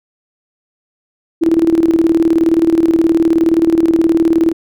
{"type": "tone with tremolo", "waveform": "sine", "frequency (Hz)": 329.4, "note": "E4", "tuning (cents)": -1, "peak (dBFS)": -6, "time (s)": [1.41, 4.53], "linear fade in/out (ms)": 20, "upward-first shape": "square", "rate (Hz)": 19, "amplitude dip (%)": 65, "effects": []}